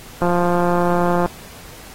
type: click train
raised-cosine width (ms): 1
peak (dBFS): -5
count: 183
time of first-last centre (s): 0.22-1.26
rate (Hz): 175
effects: pink hiss -40 dBFS RMS until 1.94 s + AAC 48 kbps